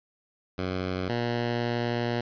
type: tone pair in turn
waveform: 10% pulse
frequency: 92.5 / 119.2 Hz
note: F#2 / A#2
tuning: 0 / +39 cents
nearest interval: major third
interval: 439 cents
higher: second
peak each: -20 / -18 dBFS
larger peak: second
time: 0.58-1.09 / 1.09-2.21 s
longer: second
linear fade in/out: 5 ms
effects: resampled to 11025 Hz + 8-bit